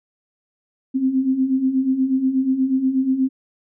sine beating tone pair, 256.8 / 265.1 Hz, C4 / C4, -32 / +23 cents, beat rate 8.3 Hz, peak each -23 / -17 dBFS, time 0.94-3.29 s, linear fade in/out 20 ms, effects none

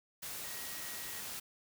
sine tone in noise, 1900 Hz, A#6, 33 cents sharp, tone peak -52 dBFS, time 0.43-1.21 s, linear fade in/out 10 ms, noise white, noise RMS -43 dBFS, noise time 0.22-1.4 s, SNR -12 dB, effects none

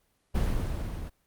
brown noise with level ramp, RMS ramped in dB -25 to -37 dBFS, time 0.34-1.1 s, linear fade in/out 20 ms, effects pink hiss -71 dBFS RMS until 1.26 s + Opus 24 kbps

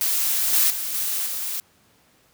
blue noise with level steps, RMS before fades -22 / -18 / -28 / -25 / -28 dBFS, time 0.01-1.6 s, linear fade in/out 0 ms, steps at 0.53 / 0.7 / 0.94 / 1.26 s, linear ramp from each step 5 ms, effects pink hiss -59 dBFS RMS until 2.33 s + high-pass 80 Hz 12 dB/octave

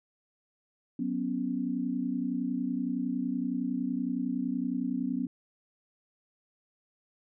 sine chord, F# suspended fourth, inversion none, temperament just, 185 / 246.7 / 277.5 Hz, F#3 / B3 / C#4, 0 / -2 / +2 cents, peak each -36 / -31 / -33 dBFS, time 0.99-5.27 s, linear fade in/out 5 ms, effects none

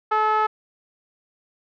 5% pulse tone with low-pass filter, 431.4 Hz, A4, 34 cents flat, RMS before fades -20 dBFS, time 0.11-0.47 s, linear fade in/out 10 ms, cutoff 1100 Hz, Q 8, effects none

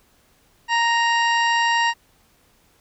harmonic tone with a mistuned harmonic, 932.3 Hz, A#5, in tune, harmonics 1 / 2 / 3 / 4 / 5 / 6 / 8, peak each -19 / -21 / -25 / -35 / -35 / -34 / -38 dBFS, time 0.68-1.94 s, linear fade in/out 50 ms, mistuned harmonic 4, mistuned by +63 cents, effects pink hiss -59 dBFS RMS until 2.8 s

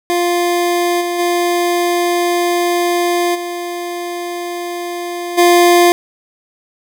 25% pulse tone with level steps, 349.4 Hz, F4, 1 cent sharp, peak -9 / -13 / -9 / -17 / -3 dBFS, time 0.1-5.92 s, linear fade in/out 0 ms, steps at 1 / 1.18 / 3.34 / 5.37 s, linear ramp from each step 20 ms, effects none

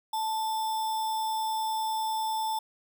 sine tone with sample-and-hold, 880 Hz, A5, in tune, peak -27 dBFS, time 0.13-2.59 s, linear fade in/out 5 ms, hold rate 4410 Hz, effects none

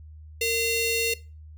sawtooth ring-modulated tone, 1599 Hz, G6, 34 cents sharp, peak -16 dBFS, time 0.41-1.14 s, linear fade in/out 5 ms, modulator 1140 Hz, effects noise-tail reverb RT60 0.3 s tail -19 dB re dry + added 77 Hz sine -42 dBFS peak until 1.57 s

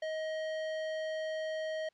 sine tone with hard clipping, 630 Hz, D#5, 21 cents sharp, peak -36 dBFS, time 0.02-1.89 s, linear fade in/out 5 ms, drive 18 dB, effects white hiss -75 dBFS RMS until 1.93 s + low-pass 4000 Hz 12 dB/octave

